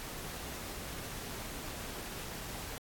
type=noise; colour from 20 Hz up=pink; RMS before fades=-43 dBFS; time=0-2.78 s; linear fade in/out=0 ms; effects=AAC 64 kbps